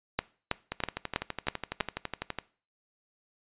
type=two click trains; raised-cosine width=0.3 ms; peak=-10 / -16 dBFS; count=6 / 21; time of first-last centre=0.19-1.808 / 0.72-2.387 s; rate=3.09 / 12 Hz; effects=noise-tail reverb RT60 0.4 s tail -20 dB re dry + resampled to 8000 Hz